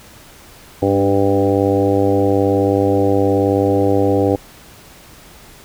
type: harmonic tone with a mistuned harmonic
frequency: 98.9 Hz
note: G2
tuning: 16 cents sharp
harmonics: 1 / 2 / 3 / 4 / 5 / 6 / 7 / 8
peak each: -20 / -27 / -17 / -19 / -17 / -24 / -27 / -24 dBFS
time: 0.82-4.36 s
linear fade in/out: 5 ms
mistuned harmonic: 3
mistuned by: -15 cents
effects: pink hiss -42 dBFS RMS until 5.64 s